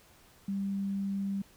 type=tone; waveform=sine; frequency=197.1 Hz; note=G3; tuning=10 cents sharp; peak=-30 dBFS; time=0.48-1.42 s; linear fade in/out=5 ms; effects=pink hiss -60 dBFS RMS until 1.56 s